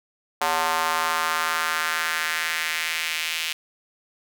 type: tone with high-pass filter sweep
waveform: square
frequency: 81.1 Hz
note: E2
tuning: 28 cents flat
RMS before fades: -25 dBFS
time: 0.41-3.53 s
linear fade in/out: 5 ms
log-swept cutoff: 840 to 2700 Hz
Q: 2.1
effects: none